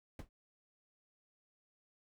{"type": "noise with exponential decay", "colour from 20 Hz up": "brown", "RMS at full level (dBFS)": -37, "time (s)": [0.19, 0.29], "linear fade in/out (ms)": 2, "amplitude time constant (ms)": 21, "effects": []}